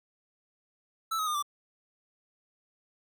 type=tone with pitch steps; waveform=square; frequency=1318.5 / 1266.3 / 1216.1 / 1167.9 Hz; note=E6 / D#6 / D#6 / D6; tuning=0 / +30 / -40 / -10 cents; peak=-29 dBFS; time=1.11-1.426 s; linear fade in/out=10 ms; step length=79 ms; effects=none